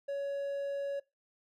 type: tone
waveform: triangle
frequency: 560 Hz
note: C#5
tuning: 18 cents sharp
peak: -31 dBFS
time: 0.08-1 s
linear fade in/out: 10 ms
effects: noise-tail reverb RT60 0.2 s tail -20 dB re dry